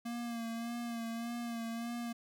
square tone with vibrato, 233.1 Hz, A#3, in tune, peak -38 dBFS, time 0.05-2.13 s, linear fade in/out 10 ms, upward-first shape sine, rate 1.7 Hz, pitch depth 35 cents each way, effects none

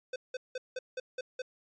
square tone bursts, 510 Hz, C5, 44 cents flat, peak -35 dBFS, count 7, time 0.13-1.42 s, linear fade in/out 5 ms, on 30 ms, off 180 ms, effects resampled to 16000 Hz

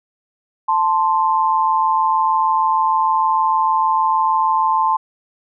sine tone pair together, 880 / 1046.5 Hz, A5 / C6, 0 / 0 cents, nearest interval minor third, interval 300 cents, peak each -16 dBFS, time 0.68-4.97 s, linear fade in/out 10 ms, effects none

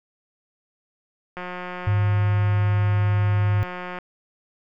click train, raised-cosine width 0.5 ms, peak -18 dBFS, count 472, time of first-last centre 1.37-3.987 s, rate 180 Hz
sine tone, 102.5 Hz, G#2, 22 cents flat, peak -17 dBFS, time 1.87-3.63 s, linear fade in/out 0 ms
effects none

